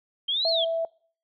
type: exponential two-way sweep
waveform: sine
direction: up then down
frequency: 3136 to 4386 to 3136 Hz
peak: -23 dBFS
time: 0.28-0.65 s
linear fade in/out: 10 ms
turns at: 0.49 s
type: tone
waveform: sine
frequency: 659.3 Hz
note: E5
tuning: in tune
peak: -23 dBFS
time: 0.45-0.85 s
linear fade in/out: 2 ms
effects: noise-tail reverb RT60 0.5 s tail -25 dB re dry